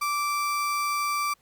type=tone; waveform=35% pulse; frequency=1169 Hz; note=D6; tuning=8 cents flat; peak=-23 dBFS; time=0.01-1.34 s; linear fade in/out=10 ms; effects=pink hiss -65 dBFS RMS until 1.41 s + Opus 48 kbps